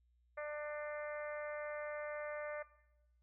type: harmonic tone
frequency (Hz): 298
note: D4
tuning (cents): +25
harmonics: 2 / 3 / 4 / 5 / 6 / 7 / 8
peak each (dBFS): -42 / -56 / -49 / -52 / -51 / -52 / -62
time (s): 0.37-2.63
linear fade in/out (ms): 10
effects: noise-tail reverb RT60 0.9 s tail -17 dB re dry + added 60 Hz sine -70 dBFS peak until 3.22 s